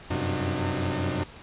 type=tone cluster; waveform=sawtooth; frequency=90.6 / 95.9 / 130.1 / 181.1 / 303 Hz; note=F#2 / G2 / C3 / F#3 / D#4; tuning=-36 / -37 / -9 / -37 / -46 cents; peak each=-28 dBFS; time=0.1-1.24 s; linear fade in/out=10 ms; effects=pink hiss -46 dBFS RMS until 1.42 s + resampled to 8000 Hz